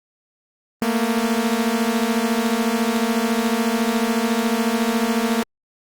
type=beating tone pair; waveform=sawtooth; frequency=221.9 / 235.9 Hz; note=A3 / A#3; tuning=+15 / +21 cents; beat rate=14 Hz; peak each=-17 dBFS; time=0.82-5.43 s; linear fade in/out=0 ms; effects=Opus 32 kbps